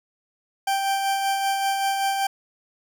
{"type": "tone with tremolo", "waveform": "40% pulse", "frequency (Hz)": 784, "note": "G5", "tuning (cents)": 0, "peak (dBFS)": -19, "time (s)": [0.67, 2.27], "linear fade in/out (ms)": 5, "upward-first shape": "sine", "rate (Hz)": 5.2, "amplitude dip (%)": 35, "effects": []}